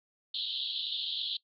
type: band-pass noise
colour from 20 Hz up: pink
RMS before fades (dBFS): -35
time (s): 0.34-1.37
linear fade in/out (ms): 5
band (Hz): 3100 to 4200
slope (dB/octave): 96
effects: noise-tail reverb RT60 0.1 s tail -21 dB re dry